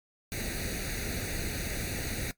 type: noise with comb filter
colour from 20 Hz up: pink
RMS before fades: -34 dBFS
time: 0.32-2.31 s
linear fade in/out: 0 ms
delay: 0.47 ms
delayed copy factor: +0.85
effects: noise-tail reverb RT60 0.1 s tail -17 dB re dry + MP3 96 kbps